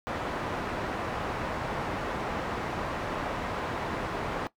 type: low-pass noise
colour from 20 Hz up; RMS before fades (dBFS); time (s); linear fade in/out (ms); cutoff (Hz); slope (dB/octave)
white; -33; 0.07-4.47; 0; 1100; 12
effects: noise-tail reverb RT60 0.1 s tail -17 dB re dry